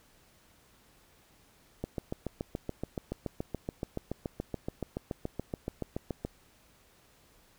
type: click train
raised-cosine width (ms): 2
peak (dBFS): -20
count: 32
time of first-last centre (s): 1.84-6.25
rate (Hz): 7.03
effects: pink hiss -63 dBFS RMS until 7.58 s